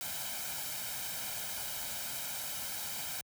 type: noise with comb filter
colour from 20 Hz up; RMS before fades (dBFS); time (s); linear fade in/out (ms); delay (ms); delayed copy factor
white; -39; 0.01-3.21; 0; 1.3; +0.65
effects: high-pass 60 Hz 12 dB/octave